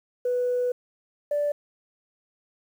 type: tone pair in turn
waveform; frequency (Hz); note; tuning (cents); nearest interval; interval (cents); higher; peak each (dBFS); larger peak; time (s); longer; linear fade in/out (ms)
sine; 493.9 / 584.5; B4 / D5; 0 / -8; minor third; 292; second; -21; neither; 0.25-0.72 / 1.31-1.52; first; 5
effects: tanh soft clip ceiling -18 dBFS + 9-bit